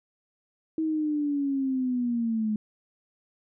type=linear sweep; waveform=sine; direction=down; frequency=320.8 to 211.1 Hz; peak=-24 dBFS; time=0.78-2.56 s; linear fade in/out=2 ms; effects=none